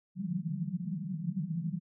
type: band-pass noise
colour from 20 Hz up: pink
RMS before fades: -35 dBFS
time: 0.15-1.8 s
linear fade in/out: 50 ms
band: 150 to 200 Hz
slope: 96 dB/octave
effects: none